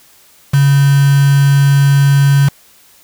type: tone with quantisation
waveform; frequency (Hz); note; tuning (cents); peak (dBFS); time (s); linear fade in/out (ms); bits
sine; 140; C#3; +18; -6; 0.53-2.49; 10; 3
effects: white hiss -46 dBFS RMS until 3.03 s